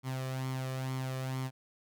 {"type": "tone with flanger", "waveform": "sawtooth", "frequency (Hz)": 130.81, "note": "C3", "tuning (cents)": 0, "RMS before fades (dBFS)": -36, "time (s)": [0.03, 1.51], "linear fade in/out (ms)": 50, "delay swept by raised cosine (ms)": [0.91, 1.7], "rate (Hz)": 2.2, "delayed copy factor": 0.55, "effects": []}